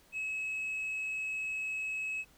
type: tone with tanh clipping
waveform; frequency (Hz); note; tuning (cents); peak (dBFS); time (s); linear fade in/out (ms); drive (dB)
sine; 2574; E7; -42; -34; 0.12-2.25; 50; 1
effects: pink hiss -63 dBFS RMS until 2.37 s